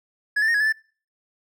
triangle tone with pitch steps, 1687 / 1769 / 1851 / 1672 / 1739 / 1762 Hz, G#6 / A6 / A#6 / G#6 / A6 / A6, +27 / +9 / -13 / +11 / -21 / +2 cents, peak -16 dBFS, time 0.36-0.726 s, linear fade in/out 10 ms, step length 61 ms, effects noise-tail reverb RT60 0.4 s tail -23 dB re dry

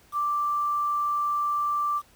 sine tone with quantisation, 1174.7 Hz, D6, in tune, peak -23 dBFS, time 0.12-2.02 s, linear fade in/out 50 ms, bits 8, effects pink hiss -58 dBFS RMS until 2.15 s

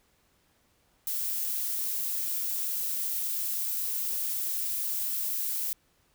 violet noise, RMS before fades -31 dBFS, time 1.07-5.73 s, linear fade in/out 0 ms, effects pink hiss -68 dBFS RMS until 6.14 s

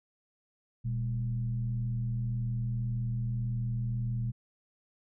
sine tone with frequency modulation, 119.6 Hz, A#2, 45 cents sharp, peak -29 dBFS, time 0.84-4.32 s, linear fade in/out 20 ms, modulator 81.8 Hz, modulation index 0.49, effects none

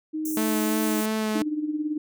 sine tone, 311.1 Hz, D#4, in tune, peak -26 dBFS, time 0.13-1.02 s, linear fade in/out 20 ms
white high-pass noise, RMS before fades -34 dBFS, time 0.25-1.06 s, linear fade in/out 5 ms, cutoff 5800 Hz, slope 96 dB/octave
sawtooth tone with vibrato, 217 Hz, A3, 24 cents flat, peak -20 dBFS, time 0.37-1.42 s, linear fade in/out 2 ms, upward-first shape sine, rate 2.9 Hz, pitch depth 13 cents each way
sine tone with tremolo, 303.1 Hz, D#4, 45 cents flat, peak -22 dBFS, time 1.35-1.98 s, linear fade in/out 5 ms, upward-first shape sine, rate 18 Hz, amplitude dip 65%
effects none

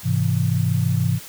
sine chord, Ab augmented, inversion none, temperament equal with one note detuned, 103.83 / 130.06 / 164.81 Hz, Ab2 / C3 / E3, 0 / -10 / 0 cents, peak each -21 / -21 / -22 dBFS, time 0.03-1.2 s, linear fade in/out 50 ms, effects white hiss -39 dBFS RMS until 1.28 s

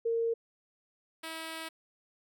sine / 5% pulse tone pair in turn, 460 / 323.2 Hz, A#4 / E4, -23 / -34 cents, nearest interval tritone, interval 611 cents, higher first, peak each -27 dBFS, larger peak neither, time 0.05-0.34 / 1.23-1.69 s, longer second, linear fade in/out 10 ms, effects none

